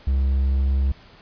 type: tone with pitch glide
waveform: triangle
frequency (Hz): 67.1 to 67.57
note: C2 to C#2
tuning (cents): +44 to -44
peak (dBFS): -15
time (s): 0.07-0.92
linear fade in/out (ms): 5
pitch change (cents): +12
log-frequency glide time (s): 0.46-0.73
effects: pink hiss -49 dBFS RMS until 1.21 s + resampled to 11025 Hz